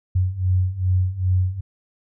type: beating tone pair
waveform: sine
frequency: 90.7 / 93.2 Hz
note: F#2 / F#2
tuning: -34 / +13 cents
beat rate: 2.5 Hz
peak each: -22 / -19 dBFS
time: 0.15-1.61 s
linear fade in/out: 10 ms
effects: none